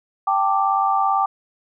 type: chord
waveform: sine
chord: G suspended second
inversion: none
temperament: just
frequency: 784 / 882 / 1176 Hz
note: G5 / A5 / D6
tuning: 0 / +4 / +2 cents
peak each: -19 / -23 / -20 dBFS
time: 0.27-1.26 s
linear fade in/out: 5 ms
effects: none